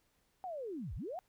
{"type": "linear two-way sweep", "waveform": "sine", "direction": "down then up", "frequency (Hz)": [770, 34.65, 770], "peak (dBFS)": -39, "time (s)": [0.44, 1.19], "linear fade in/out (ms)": 0, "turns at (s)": 0.95, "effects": ["pink hiss -75 dBFS RMS until 1.28 s"]}